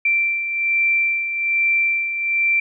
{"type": "beating tone pair", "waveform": "sine", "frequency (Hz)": [2349, 2350.2], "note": ["D7", "D7"], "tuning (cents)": [0, 1], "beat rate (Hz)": 1.2, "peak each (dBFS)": [-25, -17], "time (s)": [0.05, 2.6], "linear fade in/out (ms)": 5, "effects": []}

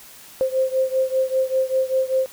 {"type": "beating tone pair", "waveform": "sine", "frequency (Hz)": [522, 527.1], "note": ["C5", "C5"], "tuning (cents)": [-4, 13], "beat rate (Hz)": 5.1, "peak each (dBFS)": [-20, -22], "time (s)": [0.41, 2.26], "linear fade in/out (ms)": 0, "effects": ["white hiss -44 dBFS RMS until 2.32 s"]}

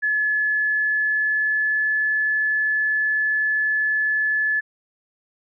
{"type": "tone with pitch glide", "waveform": "sine", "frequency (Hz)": [1713, 1723.9], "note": ["A6", "A6"], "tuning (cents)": [-47, -36], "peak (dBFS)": -18, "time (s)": [0.02, 4.61], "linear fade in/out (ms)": 20, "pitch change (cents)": 11, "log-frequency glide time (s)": [0.26, 1.91], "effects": []}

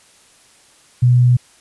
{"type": "tone", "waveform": "sine", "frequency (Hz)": 123.47, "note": "B2", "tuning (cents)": 0, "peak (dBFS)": -8, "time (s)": [1.02, 1.37], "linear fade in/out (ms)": 10, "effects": ["white hiss -50 dBFS RMS until 1.6 s", "resampled to 24000 Hz"]}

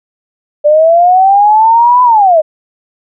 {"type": "linear two-way sweep", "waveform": "sine", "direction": "up then down", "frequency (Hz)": [585, 1005, 600], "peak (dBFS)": -3, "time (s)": [0.64, 2.42], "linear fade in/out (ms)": 20, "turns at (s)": 2.03, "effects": []}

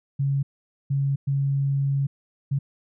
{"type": "tone bursts at uneven times", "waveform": "sine", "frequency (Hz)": 138.59, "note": "C#3", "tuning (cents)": 0, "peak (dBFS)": -20, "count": 4, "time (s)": [[0.19, 0.43], [0.9, 1.16], [1.27, 2.07], [2.51, 2.59]], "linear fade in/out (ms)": 10, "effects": []}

